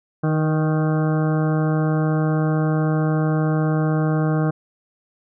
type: harmonic tone with a mistuned harmonic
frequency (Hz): 155.56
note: D#3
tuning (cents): 0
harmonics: 1 / 2 / 3 / 4 / 5 / 7 / 8 / 9 / 10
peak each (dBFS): -18 / -24 / -28 / -30 / -32 / -35 / -36 / -37 / -38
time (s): 0.23-4.51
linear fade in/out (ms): 10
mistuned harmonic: 3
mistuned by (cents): +22
effects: none